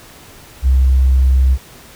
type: tone with tanh clipping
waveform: triangle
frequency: 65.41 Hz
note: C2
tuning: in tune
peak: -8 dBFS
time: 0.62-1.58 s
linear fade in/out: 50 ms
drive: 5 dB
effects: pink hiss -40 dBFS RMS until 1.95 s